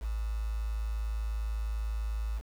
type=tone with quantisation; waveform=sine; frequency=54.3 Hz; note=A1; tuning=22 cents flat; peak=-30 dBFS; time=0-2.42 s; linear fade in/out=50 ms; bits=8; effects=none